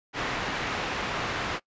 white low-pass noise, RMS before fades -31 dBFS, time 0.13-1.6 s, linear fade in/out 50 ms, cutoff 2100 Hz, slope 12 dB/octave, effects noise-tail reverb RT60 0.1 s tail -22 dB re dry + resampled to 16000 Hz

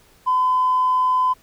triangle tone with tanh clipping, 1015 Hz, B5, 47 cents sharp, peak -15 dBFS, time 0.26-1.34 s, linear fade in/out 20 ms, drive 4 dB, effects pink hiss -54 dBFS RMS until 1.42 s

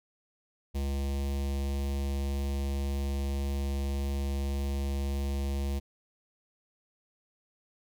square tone with notch filter, 69.3 Hz, C#2, in tune, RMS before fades -31 dBFS, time 0.74-5.8 s, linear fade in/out 20 ms, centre 1400 Hz, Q 0.9, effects none

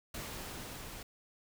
pink noise with level ramp, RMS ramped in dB -42 to -47 dBFS, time 0.14-1.03 s, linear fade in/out 5 ms, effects none

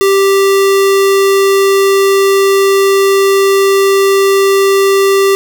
square tone, 392 Hz, G4, in tune, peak -7 dBFS, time 0.01-5.35 s, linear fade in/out 0 ms, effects none

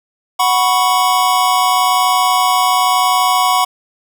square chord, F# suspended fourth, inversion none, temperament equal, 740 / 987.8 / 1108.7 Hz, F#5 / B5 / C#6, 0 / 0 / 0 cents, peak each -16 dBFS, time 0.39-3.65 s, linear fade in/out 10 ms, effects none

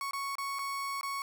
35% pulse tone with dropouts, 1108.7 Hz, C#6, in tune, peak -32 dBFS, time 0.01-1.22 s, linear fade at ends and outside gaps 1 ms, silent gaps 0.11-0.133 / 0.354-0.383 / 0.587-0.591 / 1.011-1.031 s, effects none

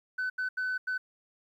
sine tone bursts at uneven times, 1509 Hz, F#6, 34 cents sharp, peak -27 dBFS, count 4, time 0.18-0.3 / 0.38-0.49 / 0.57-0.78 / 0.87-0.98 s, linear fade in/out 10 ms, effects tanh soft clip ceiling -27 dBFS + 11-bit

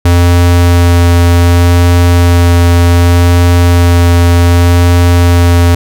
square tone with vibrato, 86.9 Hz, F2, 8 cents flat, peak -4 dBFS, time 0.05-5.75 s, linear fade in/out 5 ms, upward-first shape sine, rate 0.66 Hz, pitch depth 9 cents each way, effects none

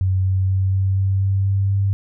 sine tone with pitch steps, 94 / 94.65 / 95.31 / 95.98 / 96.64 / 97.31 / 97.99 / 98.67 Hz, F#2 / F#2 / G2 / G2 / G2 / G2 / G2 / G2, +28 / +40 / -48 / -36 / -24 / -12 / 0 / +12 cents, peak -15 dBFS, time 0.01-1.93 s, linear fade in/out 0 ms, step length 240 ms, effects none

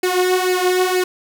sawtooth tone with flanger, 366.1 Hz, F#4, 18 cents flat, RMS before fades -17 dBFS, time 0.03-1.04 s, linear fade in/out 5 ms, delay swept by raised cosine 0.42 to 3.32 ms, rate 2.1 Hz, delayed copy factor +0.7, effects none

